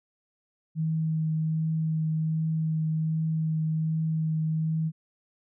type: tone with vibrato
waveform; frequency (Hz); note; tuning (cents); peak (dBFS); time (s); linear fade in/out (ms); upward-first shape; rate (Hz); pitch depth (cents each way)
sine; 158.7; D#3; +35; -24; 0.75-4.92; 50; triangle; 1.3; 13
effects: none